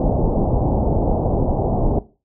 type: low-pass noise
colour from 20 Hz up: pink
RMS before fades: -18 dBFS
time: 0-1.99 s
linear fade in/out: 2 ms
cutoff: 830 Hz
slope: 48 dB/octave
effects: noise-tail reverb RT60 0.3 s tail -17 dB re dry